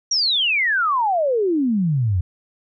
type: exponential sweep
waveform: sine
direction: down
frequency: 5810 to 84.2 Hz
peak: -16 dBFS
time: 0.11-2.21 s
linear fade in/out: 5 ms
effects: none